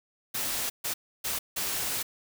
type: noise bursts at uneven times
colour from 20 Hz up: white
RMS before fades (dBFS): -31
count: 4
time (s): 0.34-0.7 / 0.84-0.94 / 1.24-1.39 / 1.56-2.03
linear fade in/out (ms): 10
effects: none